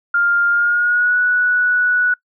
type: tone with pitch glide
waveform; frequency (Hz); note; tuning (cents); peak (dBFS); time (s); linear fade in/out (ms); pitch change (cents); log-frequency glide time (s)
sine; 1402 to 1473.4; F6 to F#6; +6 to -8; -12; 0.14-2.14; 5; +86; 0.49-1.18
effects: noise-tail reverb RT60 0.1 s tail -23 dB re dry